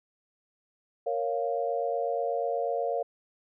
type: chord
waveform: sine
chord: Bb minor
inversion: none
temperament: equal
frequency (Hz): 466.2 / 554.4 / 698.5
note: Bb4 / Db5 / F5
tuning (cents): 0 / 0 / 0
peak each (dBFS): -31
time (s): 1.06-3.03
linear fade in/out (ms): 10
effects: none